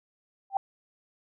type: tone with exponential growth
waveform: sine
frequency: 784 Hz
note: G5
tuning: in tune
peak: -18 dBFS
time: 0.5-0.57 s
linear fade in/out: 2 ms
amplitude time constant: 15 ms
effects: none